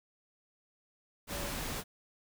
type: tone in noise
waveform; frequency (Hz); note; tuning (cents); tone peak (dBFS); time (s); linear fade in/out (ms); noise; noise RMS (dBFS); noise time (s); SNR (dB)
sine; 571; D5; -49; -45; 1.29-1.54; 50; pink; -38; 1.27-1.84; -10
effects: none